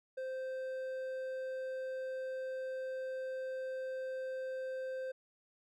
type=tone with hard clipping; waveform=triangle; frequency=521 Hz; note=C5; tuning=7 cents flat; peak=-39 dBFS; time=0.17-5.12 s; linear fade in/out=10 ms; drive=9 dB; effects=none

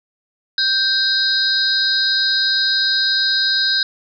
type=tone cluster; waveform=sine; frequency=1566 / 3823 / 4180 / 4900 Hz; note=G6 / A#7 / C8 / D#8; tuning=-2 / +43 / -2 / -27 cents; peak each=-20 dBFS; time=0.58-3.83 s; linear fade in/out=2 ms; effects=none

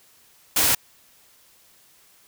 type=noise; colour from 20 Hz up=white; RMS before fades=-19 dBFS; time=0.56-0.75 s; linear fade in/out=5 ms; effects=white hiss -56 dBFS RMS until 2.27 s

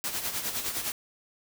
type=noise with tremolo; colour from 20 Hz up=white; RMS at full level=-30 dBFS; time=0.04-0.92 s; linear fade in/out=0 ms; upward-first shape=sine; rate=9.8 Hz; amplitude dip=60%; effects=none

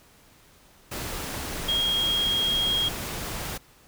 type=tone in noise; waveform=sine; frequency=3259 Hz; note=G#7; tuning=33 cents flat; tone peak=-22 dBFS; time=1.68-2.89 s; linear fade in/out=10 ms; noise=pink; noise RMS=-33 dBFS; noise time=0.91-3.58 s; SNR=+8 dB; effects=pink hiss -56 dBFS RMS until 3.87 s

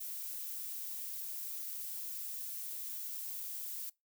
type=noise; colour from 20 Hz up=violet; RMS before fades=-42 dBFS; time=0-3.9 s; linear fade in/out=10 ms; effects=noise-tail reverb RT60 0.2 s tail -23 dB re dry

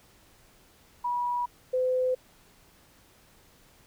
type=tone pair in turn; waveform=sine; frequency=971 / 509.6 Hz; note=B5 / C5; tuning=-30 / -46 cents; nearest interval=major seventh; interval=1116 cents; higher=first; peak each=-26 / -23 dBFS; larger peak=second; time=1.04-1.46 / 1.73-2.15 s; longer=neither; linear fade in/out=10 ms; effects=pink hiss -59 dBFS RMS until 3.86 s

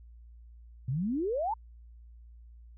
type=exponential sweep; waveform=sine; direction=up; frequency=119.2 to 930 Hz; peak=-28 dBFS; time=0.88-1.54 s; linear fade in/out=5 ms; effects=added 58 Hz sine -49 dBFS peak until 2.77 s

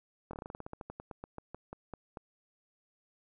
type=slowing click train; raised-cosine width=1 ms; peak=-28 dBFS; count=21; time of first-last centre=0.31-2.172 s; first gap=23 ms; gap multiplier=1.13; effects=none

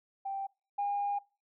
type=tone pair in turn; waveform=sine; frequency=784 / 810.7 Hz; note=G5 / G#5; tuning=0 / -42 cents; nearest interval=minor second; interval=58 cents; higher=second; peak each=-33 / -28 dBFS; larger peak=second; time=0.25-0.47 / 0.78-1.19 s; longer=second; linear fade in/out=10 ms; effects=noise-tail reverb RT60 0.3 s tail -23 dB re dry + tanh soft clip ceiling -25 dBFS

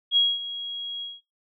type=tone with ADSR envelope; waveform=sine; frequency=3300 Hz; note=G#7; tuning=12 cents flat; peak=-15 dBFS; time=0.11-1.21 s; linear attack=56 ms; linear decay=220 ms; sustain=-15 dB; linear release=190 ms; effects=noise-tail reverb RT60 0.2 s tail -21 dB re dry

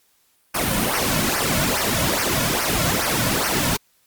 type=noise with flanger; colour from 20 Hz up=pink; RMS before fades=-21 dBFS; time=0.54-3.77 s; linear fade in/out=10 ms; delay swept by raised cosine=0.26 to 2.56 ms; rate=2.4 Hz; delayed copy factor=-0.8; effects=white hiss -62 dBFS RMS until 4.06 s + Opus 48 kbps

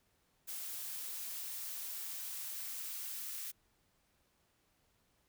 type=noise with high-pass filter sweep; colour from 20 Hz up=blue; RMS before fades=-43 dBFS; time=0.47-3.52 s; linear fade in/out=20 ms; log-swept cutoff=270 to 1400 Hz; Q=0.92; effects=pink hiss -75 dBFS RMS until 5.28 s

